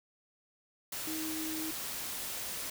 sine tone in noise, 315.9 Hz, D#4, 26 cents sharp, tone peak -37 dBFS, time 1.07-1.71 s, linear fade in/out 5 ms, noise white, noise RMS -39 dBFS, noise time 0.92-2.7 s, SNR -1 dB, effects none

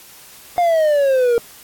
triangle exponential sweep, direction down, 713 to 462.5 Hz, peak -10 dBFS, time 0.58-1.38 s, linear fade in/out 0 ms, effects white hiss -42 dBFS RMS until 1.63 s + AAC 64 kbps

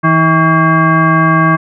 sine tone with frequency modulation, 644 Hz, E5, 41 cents flat, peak -6 dBFS, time 0.03-1.57 s, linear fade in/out 20 ms, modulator 482 Hz, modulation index 2, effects none

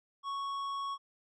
sine tone with tanh clipping, 1108.7 Hz, C#6, in tune, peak -36 dBFS, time 0.23-0.98 s, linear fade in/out 50 ms, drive 10 dB, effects none

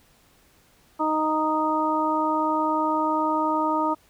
harmonic tone, 310.5 Hz, D#4, 3 cents flat, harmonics 1 / 2 / 3 / 4, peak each -26 / -29 / -24 / -27 dBFS, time 0.99-3.95 s, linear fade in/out 20 ms, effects pink hiss -59 dBFS RMS until 4.09 s

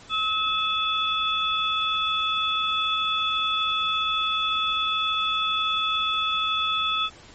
sine tone cluster, 1288 / 2599 / 3444 Hz, E6 / E7 / A7, -41 / -25 / -38 cents, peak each -25 / -30 / -25 dBFS, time 0.09-7.1 s, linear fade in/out 50 ms, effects pink hiss -48 dBFS RMS until 7.34 s + MP3 32 kbps

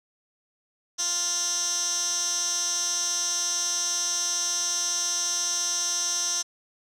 15% pulse tone with band-pass filter, 349.2 Hz, F4, in tune, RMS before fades -27 dBFS, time 0.98-6.43 s, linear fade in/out 20 ms, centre 6000 Hz, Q 5.2, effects none

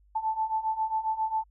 sine beating tone pair, 874 / 881.4 Hz, A5 / A5, -12 / +3 cents, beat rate 7.4 Hz, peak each -31 / -28 dBFS, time 0.15-1.44 s, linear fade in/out 10 ms, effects added 50 Hz sine -58 dBFS peak until 1.5 s

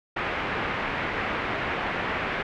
white low-pass noise, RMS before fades -29 dBFS, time 0.16-2.43 s, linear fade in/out 10 ms, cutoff 2300 Hz, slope 24 dB/octave, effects none

